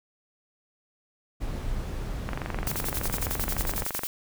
brown noise, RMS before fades -32 dBFS, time 1.4-3.85 s, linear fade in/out 20 ms
click train, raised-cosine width 0.5 ms, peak -16 dBFS, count 42, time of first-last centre 2.29-4.035 s, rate 23.5 Hz
blue noise with tremolo, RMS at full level -31 dBFS, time 2.67-4.07 s, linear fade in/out 0 ms, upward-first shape square, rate 11 Hz, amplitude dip 70%
effects none

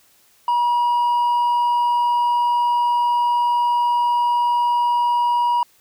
sine tone with hard clipping, 961 Hz, B5, 48 cents flat, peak -16 dBFS, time 0.48-5.63 s, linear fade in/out 2 ms, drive 2 dB, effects white hiss -56 dBFS RMS until 5.8 s

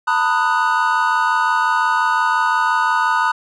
triangle chord, B dominant seventh, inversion third, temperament equal with one note detuned, 902.1 / 987.8 / 1244.5 / 1480 Hz, A5 / B5 / D#6 / F#6, +43 / 0 / 0 / 0 cents, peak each -18 dBFS, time 0.07-3.32 s, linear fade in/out 10 ms, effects resampled to 24000 Hz

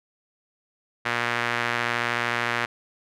sawtooth tone with band-pass filter, 119.1 Hz, A#2, 38 cents sharp, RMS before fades -26 dBFS, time 1.05-2.66 s, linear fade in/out 10 ms, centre 1800 Hz, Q 1.6, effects none

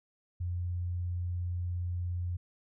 sine tone, 88.3 Hz, F2, 20 cents sharp, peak -31 dBFS, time 0.4-2.37 s, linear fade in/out 10 ms, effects none

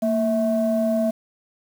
sine tone pair together, 229.4 / 651.7 Hz, A#3 / E5, -28 / -20 cents, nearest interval octave + tritone, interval 1808 cents, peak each -20 dBFS, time 0.02-1.11 s, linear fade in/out 10 ms, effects tanh soft clip ceiling -12 dBFS + 7-bit

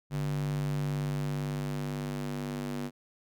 square tone with high-pass filter sweep, 49 Hz, G1, in tune, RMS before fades -33 dBFS, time 0.1-2.91 s, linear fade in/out 50 ms, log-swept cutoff 130 to 210 Hz, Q 3, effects none

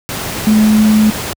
sine tone in noise, 215.1 Hz, A3, 39 cents flat, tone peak -6 dBFS, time 0.47-1.1 s, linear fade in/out 0 ms, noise pink, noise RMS -21 dBFS, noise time 0.09-1.33 s, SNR +12 dB, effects high-pass 60 Hz 12 dB/octave

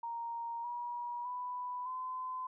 sine tone with pitch steps, 932.3 / 961.3 / 991.2 / 1022 Hz, A#5 / B5 / B5 / C6, 0 / -47 / +6 / -41 cents, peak -37 dBFS, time 0.03-2.47 s, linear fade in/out 5 ms, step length 610 ms, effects none

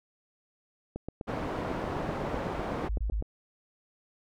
click train, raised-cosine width 2 ms, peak -22 dBFS, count 19, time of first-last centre 0.96-3.224 s, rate 7.95 Hz
white low-pass noise, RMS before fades -34 dBFS, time 1.27-2.89 s, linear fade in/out 20 ms, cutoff 770 Hz, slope 12 dB/octave
sine tone bursts, 52.3 Hz, G#1, 13 cents sharp, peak -27 dBFS, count 3, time 2.89-3.213 s, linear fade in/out 5 ms, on 93 ms, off 22 ms
effects none

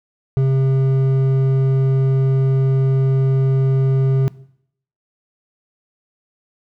triangle tone with hard clipping, 133.7 Hz, C3, 38 cents sharp, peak -14 dBFS, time 0.37-4.28 s, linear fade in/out 0 ms, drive 10 dB, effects noise-tail reverb RT60 0.7 s tail -20 dB re dry

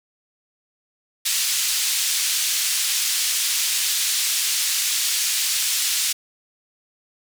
white band-pass noise, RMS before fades -22 dBFS, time 1.25-6.13 s, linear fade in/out 10 ms, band 2700 to 8800 Hz, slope 12 dB/octave, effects none

